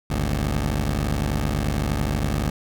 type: tone pair together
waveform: 15% pulse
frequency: 51.76 / 73.2 Hz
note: G#1 / D2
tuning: -5 / -5 cents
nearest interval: tritone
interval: 600 cents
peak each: -18 dBFS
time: 0.1-2.5 s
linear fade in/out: 5 ms
effects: none